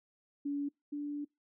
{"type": "tone pair in turn", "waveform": "sine", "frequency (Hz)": [285.3, 291.1], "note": ["C#4", "D4"], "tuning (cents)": [50, -15], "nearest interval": "unison", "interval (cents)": 35, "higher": "second", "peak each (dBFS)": [-32, -35], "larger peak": "first", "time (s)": [[0.45, 0.69], [0.92, 1.25]], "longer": "second", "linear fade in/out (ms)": 10, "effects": ["noise-tail reverb RT60 0.2 s tail -25 dB re dry"]}